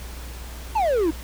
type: exponential sweep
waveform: triangle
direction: down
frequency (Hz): 932.3 to 300.3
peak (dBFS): -16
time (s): 0.75-1.11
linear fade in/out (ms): 10
effects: added 60 Hz sine -34 dBFS peak until 1.23 s + pink hiss -41 dBFS RMS until 1.23 s